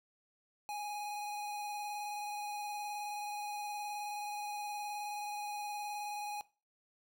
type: tone with vibrato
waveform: square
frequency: 829 Hz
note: G#5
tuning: 3 cents flat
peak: -39 dBFS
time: 0.69-6.41 s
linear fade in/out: 0 ms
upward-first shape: square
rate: 19 Hz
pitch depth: 12 cents each way
effects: noise-tail reverb RT60 0.3 s tail -18 dB re dry